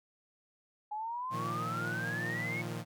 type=exponential sweep; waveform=sine; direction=up; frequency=830.6 to 2224 Hz; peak=-35 dBFS; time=0.91-2.62 s; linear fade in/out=10 ms
type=chord; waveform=sawtooth; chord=Bb suspended fourth; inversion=none; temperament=equal with one note detuned; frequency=115.54 / 155.56 / 174.61 Hz; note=Bb2 / Eb3 / F3; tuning=-15 / 0 / 0 cents; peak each=-36 / -38 / -38 dBFS; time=1.3-2.85 s; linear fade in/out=50 ms
effects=none